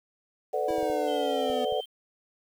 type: chord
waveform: sine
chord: B minor seventh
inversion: third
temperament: equal with one note detuned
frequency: 440 / 501.4 / 587.3 / 740 Hz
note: A4 / B4 / D5 / F#5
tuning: 0 / +26 / 0 / 0 cents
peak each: -31 dBFS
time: 0.53-1.81 s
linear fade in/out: 10 ms
type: linear sweep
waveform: square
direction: down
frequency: 329.3 to 248.7 Hz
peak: -34 dBFS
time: 0.68-1.65 s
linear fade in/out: 5 ms
type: clicks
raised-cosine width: 5 ms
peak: -36 dBFS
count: 6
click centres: 0.706 / 0.783 / 0.829 / 0.9 / 1.5 / 1.724 s
type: tone with vibrato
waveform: sine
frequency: 3136 Hz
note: G7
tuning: in tune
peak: -38 dBFS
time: 1.07-1.86 s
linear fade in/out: 20 ms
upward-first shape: sine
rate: 13 Hz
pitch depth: 15 cents each way
effects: 9-bit